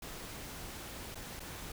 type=noise with dropouts; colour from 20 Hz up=pink; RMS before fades=-45 dBFS; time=0.02-1.72 s; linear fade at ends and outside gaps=5 ms; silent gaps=1.147-1.154 / 1.396-1.402 s; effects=none